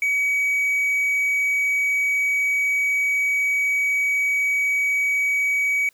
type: tone with hard clipping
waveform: triangle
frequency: 2268 Hz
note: C#7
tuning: 39 cents sharp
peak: -19 dBFS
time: 0.02-5.89 s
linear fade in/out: 2 ms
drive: 5 dB
effects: white hiss -61 dBFS RMS until 5.93 s